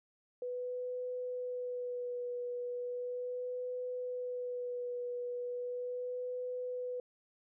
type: tone with vibrato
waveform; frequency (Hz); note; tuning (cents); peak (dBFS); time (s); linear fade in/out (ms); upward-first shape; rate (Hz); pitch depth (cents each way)
sine; 493.9; B4; 0; -36; 0.42-7; 2; sine; 0.37; 19
effects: none